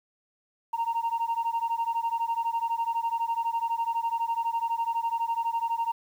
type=beating tone pair; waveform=sine; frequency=918 / 930 Hz; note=A#5 / A#5; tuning=-27 / -4 cents; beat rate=12 Hz; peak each=-27 dBFS; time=0.73-5.92 s; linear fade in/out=10 ms; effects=tanh soft clip ceiling -22 dBFS + 9-bit